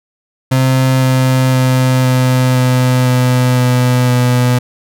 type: tone with pitch steps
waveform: 35% pulse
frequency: 130.81 / 129.83 / 128.86 / 127.9 / 126.94 / 125.99 / 125.05 / 124.11 Hz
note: C3 / C3 / C3 / C3 / B2 / B2 / B2 / B2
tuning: 0 / -13 / -26 / -39 / +48 / +35 / +22 / +9 cents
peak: -7 dBFS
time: 0.51-4.59 s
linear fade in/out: 10 ms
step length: 510 ms
effects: none